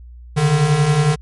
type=beating tone pair; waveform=square; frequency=140 / 151 Hz; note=C#3 / D3; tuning=+18 / +48 cents; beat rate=11 Hz; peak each=-20 / -14 dBFS; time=0.36-1.16 s; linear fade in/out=20 ms; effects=added 60 Hz sine -35 dBFS peak until 1.21 s + MP3 48 kbps